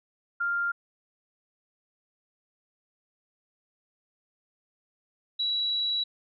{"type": "tone pair in turn", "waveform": "sine", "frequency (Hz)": [1396.9, 3910], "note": ["F6", "B7"], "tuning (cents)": [0, -18], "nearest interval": "octave + tritone", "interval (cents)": 1782, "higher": "second", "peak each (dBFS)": -25, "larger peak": "neither", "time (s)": [[0.4, 0.72], [5.39, 6.04]], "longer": "second", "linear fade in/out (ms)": 10, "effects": []}